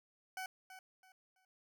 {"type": "tone with echo", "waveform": "20% pulse", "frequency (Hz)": 752, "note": "F#5", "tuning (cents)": 28, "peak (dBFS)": -36, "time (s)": [0.37, 0.46], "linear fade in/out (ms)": 2, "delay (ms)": 330, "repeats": 3, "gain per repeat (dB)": -11, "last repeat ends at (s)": 1.45, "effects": []}